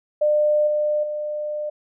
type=tone with level steps; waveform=sine; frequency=600 Hz; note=D5; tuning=37 cents sharp; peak=-15 / -18 / -24 dBFS; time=0.21-1.7 s; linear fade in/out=10 ms; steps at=0.67 / 1.03 s; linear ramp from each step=5 ms; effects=none